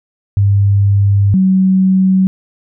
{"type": "tone pair in turn", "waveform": "sine", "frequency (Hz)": [100, 188.77], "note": ["G2", "F#3"], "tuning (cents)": [35, 35], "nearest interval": "major seventh", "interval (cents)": 1100, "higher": "second", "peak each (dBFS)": -7, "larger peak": "neither", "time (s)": [[0.37, 1.34], [1.34, 2.27]], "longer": "first", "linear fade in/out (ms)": 0, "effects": []}